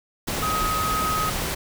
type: tone in noise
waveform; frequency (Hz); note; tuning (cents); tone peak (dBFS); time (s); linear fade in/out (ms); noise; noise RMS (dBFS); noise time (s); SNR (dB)
sine; 1263; D#6; +26; -23; 0.42-1.3; 10; pink; -27; 0.27-1.55; +1
effects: none